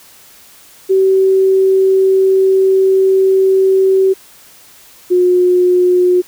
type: tone pair in turn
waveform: sine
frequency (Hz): 382.4 / 360.5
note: G4 / F#4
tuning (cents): -43 / -45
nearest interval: minor second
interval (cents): 102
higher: first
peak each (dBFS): -7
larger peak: neither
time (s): 0.89-4.14 / 5.1-6.22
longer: first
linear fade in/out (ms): 20
effects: white hiss -42 dBFS RMS until 6.27 s